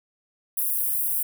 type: high-pass noise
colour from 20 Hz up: white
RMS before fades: -25 dBFS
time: 0.57-1.23 s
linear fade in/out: 5 ms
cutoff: 9800 Hz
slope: 48 dB/octave
effects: none